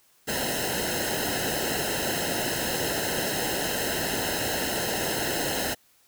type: noise with comb filter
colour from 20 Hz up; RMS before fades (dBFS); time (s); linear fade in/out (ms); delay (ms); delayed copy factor
pink; -28; 0.27-5.75; 20; 0.86; -0.95
effects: white hiss -62 dBFS RMS until 6.07 s